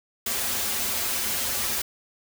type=noise with comb filter; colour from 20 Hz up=white; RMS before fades=-27 dBFS; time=0.26-1.82 s; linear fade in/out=5 ms; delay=6.5 ms; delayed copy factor=-0.9; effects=none